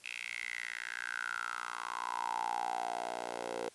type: tone with high-pass filter sweep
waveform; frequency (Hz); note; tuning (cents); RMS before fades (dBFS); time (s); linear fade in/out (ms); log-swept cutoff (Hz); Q
10% pulse; 59.1; A#1; +24; -39; 0.04-3.69; 5; 2500 to 500; 7.5
effects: white hiss -60 dBFS RMS until 3.74 s + resampled to 24000 Hz